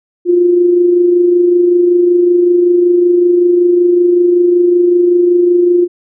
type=tone with amplitude modulation; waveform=sine; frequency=352.1 Hz; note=F4; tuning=14 cents sharp; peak=-4 dBFS; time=0.25-5.88 s; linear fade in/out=50 ms; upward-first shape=sine; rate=25.3 Hz; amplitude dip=40%; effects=none